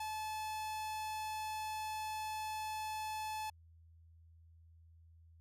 45% pulse tone, 865 Hz, A5, 30 cents flat, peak -39 dBFS, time 0-3.5 s, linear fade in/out 5 ms, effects added 82 Hz sine -59 dBFS peak until 5.4 s + resampled to 32000 Hz

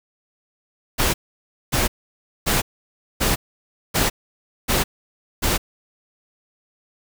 pink noise bursts, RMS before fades -19 dBFS, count 7, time 0.98-5.58 s, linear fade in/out 20 ms, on 160 ms, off 580 ms, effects none

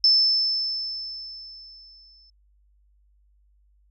sine tone with exponential decay, 5274 Hz, E8, in tune, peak -13 dBFS, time 0.04-2.3 s, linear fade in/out 2 ms, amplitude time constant 490 ms, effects added 50 Hz sine -58 dBFS peak until 3.9 s

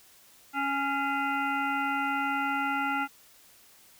harmonic tone with a mistuned harmonic, 277.2 Hz, C#4, in tune, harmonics 1 / 3 / 5 / 7 / 9 / 10, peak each -34 / -31 / -30 / -37 / -42 / -41 dBFS, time 0.53-3.08 s, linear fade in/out 50 ms, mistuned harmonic 7, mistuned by +87 cents, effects white hiss -57 dBFS RMS until 3.99 s

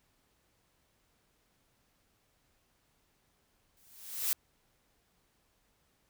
blue noise with exponential growth, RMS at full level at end -28 dBFS, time 3.77-4.33 s, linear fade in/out 0 ms, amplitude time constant 120 ms, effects pink hiss -73 dBFS RMS until 6.09 s

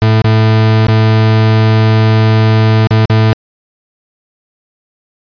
40% pulse tone with dropouts, 110 Hz, A2, in tune, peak -5 dBFS, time 0.02-3.33 s, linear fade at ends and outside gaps 0 ms, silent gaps 0.218-0.244 / 0.868-0.884 / 2.871-2.908 / 3.055-3.099 s, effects resampled to 11025 Hz

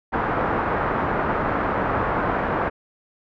white low-pass noise, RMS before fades -23 dBFS, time 0.12-2.7 s, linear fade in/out 20 ms, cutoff 1400 Hz, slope 24 dB/octave, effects none

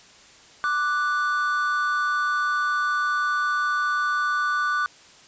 triangle tone pair together, 1174.7 / 1480 Hz, D6 / F#6, 0 / 0 cents, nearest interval major third, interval 400 cents, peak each -22 dBFS, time 0.64-4.86 s, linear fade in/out 0 ms, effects white hiss -50 dBFS RMS until 5.27 s + resampled to 16000 Hz

